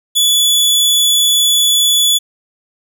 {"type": "tone", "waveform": "sawtooth", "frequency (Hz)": 3433, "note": "A7", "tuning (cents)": -43, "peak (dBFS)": -6, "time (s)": [0.15, 2.19], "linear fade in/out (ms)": 20, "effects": []}